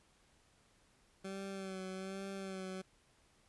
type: tone with vibrato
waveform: 20% pulse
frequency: 191.5 Hz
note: G3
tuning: 40 cents flat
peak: -37 dBFS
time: 1.24-2.82 s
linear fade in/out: 10 ms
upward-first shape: sine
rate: 1.2 Hz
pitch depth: 36 cents each way
effects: pink hiss -70 dBFS RMS until 3.48 s + resampled to 24000 Hz